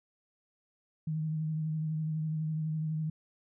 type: tone with vibrato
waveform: sine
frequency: 156.5 Hz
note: D#3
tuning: 10 cents sharp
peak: -30 dBFS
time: 1.07-3.1 s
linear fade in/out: 5 ms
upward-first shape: triangle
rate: 12 Hz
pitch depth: 33 cents each way
effects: none